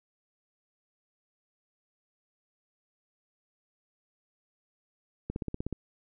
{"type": "click train", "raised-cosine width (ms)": 3, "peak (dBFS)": -20, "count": 8, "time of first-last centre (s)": [5.3, 5.727], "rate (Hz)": 16.4, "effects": []}